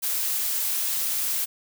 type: noise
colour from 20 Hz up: blue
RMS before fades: -26 dBFS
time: 0.02-1.46 s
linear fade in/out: 20 ms
effects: none